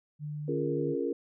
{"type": "tone", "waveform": "sine", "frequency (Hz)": 149.2, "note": "D3", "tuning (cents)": 28, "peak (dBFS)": -34, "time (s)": [0.19, 0.96], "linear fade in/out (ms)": 50}
{"type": "chord", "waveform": "sine", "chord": "Bb minor seventh", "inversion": "first", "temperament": "equal", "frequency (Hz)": [277.2, 349.2, 415.3, 466.2], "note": ["Db4", "F4", "Ab4", "Bb4"], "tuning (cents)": [0, 0, 0, 0], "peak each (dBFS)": [-34, -34, -35, -33], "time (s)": [0.48, 1.13], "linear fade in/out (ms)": 5}
{"effects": []}